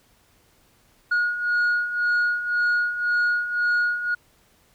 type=beating tone pair; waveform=sine; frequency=1442 / 1443.9 Hz; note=F#6 / F#6; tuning=-45 / -43 cents; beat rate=1.9 Hz; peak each=-24 / -19 dBFS; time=1.11-4.15 s; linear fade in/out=10 ms; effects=tanh soft clip ceiling -17 dBFS + pink hiss -60 dBFS RMS until 4.74 s